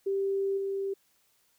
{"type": "tone with level steps", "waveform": "sine", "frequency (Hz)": 392, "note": "G4", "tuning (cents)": 0, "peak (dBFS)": [-26, -29], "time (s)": [0.06, 0.94], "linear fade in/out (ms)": 10, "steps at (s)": 0.57, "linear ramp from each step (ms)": 10, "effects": ["white hiss -69 dBFS RMS until 1.58 s"]}